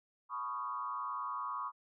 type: tone with frequency modulation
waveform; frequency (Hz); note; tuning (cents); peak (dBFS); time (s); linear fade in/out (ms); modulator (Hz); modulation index
sine; 1108.7; C#6; 0; -36; 0.29-1.72; 50; 118; 1.2
effects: none